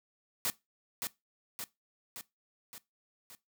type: noise with echo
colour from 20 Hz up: white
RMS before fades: -32 dBFS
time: 0.45-0.5 s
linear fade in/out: 0 ms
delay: 570 ms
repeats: 5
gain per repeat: -4 dB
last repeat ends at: 3.35 s
effects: noise-tail reverb RT60 0.2 s tail -19 dB re dry